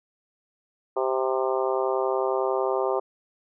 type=harmonic tone with a mistuned harmonic; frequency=130.81 Hz; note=C3; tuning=in tune; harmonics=3 / 4 / 5 / 6 / 7 / 8 / 9; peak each=-26 / -28 / -30 / -32 / -33 / -34 / -35 dBFS; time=0.96-3 s; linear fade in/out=10 ms; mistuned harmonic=9; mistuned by=+30 cents; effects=none